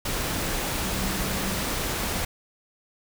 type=tone in noise; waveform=sine; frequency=192.1 Hz; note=G3; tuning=35 cents flat; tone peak=-33 dBFS; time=0.85-1.63 s; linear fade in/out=5 ms; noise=pink; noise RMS=-28 dBFS; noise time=0.05-2.25 s; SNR=-8 dB; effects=none